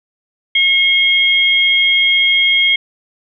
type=tone pair together; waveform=sine; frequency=2164 / 3242 Hz; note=C#7 / G#7; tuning=-42 / -42 cents; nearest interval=perfect fifth; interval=700 cents; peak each=-12 dBFS; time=0.55-2.76 s; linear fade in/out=5 ms; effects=none